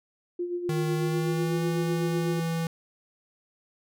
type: tone with tremolo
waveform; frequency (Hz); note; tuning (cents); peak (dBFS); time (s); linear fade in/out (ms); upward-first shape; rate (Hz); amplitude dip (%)
sine; 351.7; F4; +12; -26; 0.39-2.4; 5; sine; 8; 55
type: tone with pitch glide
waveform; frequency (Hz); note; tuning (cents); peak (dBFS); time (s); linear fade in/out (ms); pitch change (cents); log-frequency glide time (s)
square; 155.56 to 164.81; D#3 to E3; 0 to 0; -27; 0.69-2.67; 2; +100; 0.95-1.62
effects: none